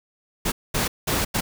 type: noise bursts at uneven times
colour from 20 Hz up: pink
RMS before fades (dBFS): -23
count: 4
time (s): 0.45-0.52 / 0.74-0.88 / 1.07-1.25 / 1.34-1.41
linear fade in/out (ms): 10
effects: none